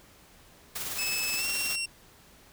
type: noise with tremolo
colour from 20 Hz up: white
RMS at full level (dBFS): -33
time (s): 0.75-1.76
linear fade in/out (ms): 10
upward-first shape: triangle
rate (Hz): 19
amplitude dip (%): 45
type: tone with pitch glide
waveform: 20% pulse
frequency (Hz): 2605 to 2738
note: E7 to F7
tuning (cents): -21 to -35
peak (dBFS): -24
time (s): 0.98-1.86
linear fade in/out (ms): 10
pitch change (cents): +86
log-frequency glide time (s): 1.36-1.46
effects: pink hiss -56 dBFS RMS until 2.52 s